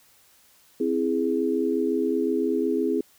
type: chord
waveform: sine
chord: C augmented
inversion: none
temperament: equal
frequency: 261.6 / 329.6 / 415.3 Hz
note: C4 / E4 / G#4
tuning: 0 / 0 / 0 cents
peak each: -26 / -26 / -25 dBFS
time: 0.8-3.01 s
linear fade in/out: 5 ms
effects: white hiss -58 dBFS RMS until 3.18 s